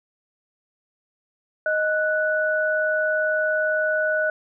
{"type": "tone pair together", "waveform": "sine", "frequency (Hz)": [622.3, 1480.1], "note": ["D#5", "F#6"], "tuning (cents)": [0, 0], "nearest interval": "octave + minor third", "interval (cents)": 1500, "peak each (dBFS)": -22, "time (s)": [1.66, 4.3], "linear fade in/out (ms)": 2, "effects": []}